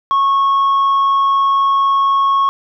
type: tone with tanh clipping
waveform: sine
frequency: 1099 Hz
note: C#6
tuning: 15 cents flat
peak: -11 dBFS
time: 0.11-2.49 s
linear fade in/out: 0 ms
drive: 2 dB
effects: none